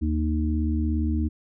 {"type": "harmonic tone", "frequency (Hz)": 77.2, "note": "D#2", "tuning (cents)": -13, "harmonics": [1, 3, 4], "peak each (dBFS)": [-23, -28, -29], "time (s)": [0.01, 1.29], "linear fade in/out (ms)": 20, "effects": []}